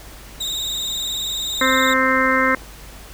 35% pulse tone with vibrato, 3729 Hz, A#7, in tune, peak -21 dBFS, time 0.4-1.94 s, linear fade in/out 10 ms, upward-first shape square, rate 20 Hz, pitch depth 47 cents each way
harmonic tone, 261.6 Hz, C4, in tune, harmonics 1 / 2 / 4 / 5 / 6 / 7 / 8, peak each -22 / -22 / -22 / -22 / -22 / -22 / -22 dBFS, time 1.61-2.55 s, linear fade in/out 2 ms
clicks, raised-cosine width 1 ms, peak -26 dBFS, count 9, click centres 1.691 / 1.908 / 1.94 / 2.032 / 2.271 / 2.4 / 2.482 / 2.572 / 2.62 s
effects added 50 Hz sine -41 dBFS peak until 3.13 s + pink hiss -41 dBFS RMS until 3.13 s

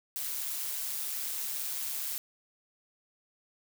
blue noise with amplitude modulation, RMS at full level -33 dBFS, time 0.16-2.18 s, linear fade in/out 0 ms, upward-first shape sine, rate 140 Hz, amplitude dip 50%, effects none

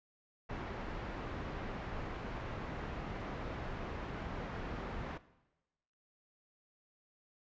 pink low-pass noise, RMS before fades -42 dBFS, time 0.49-5.18 s, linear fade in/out 10 ms, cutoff 1800 Hz, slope 12 dB/octave, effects noise-tail reverb RT60 1.0 s tail -17 dB re dry + resampled to 16000 Hz

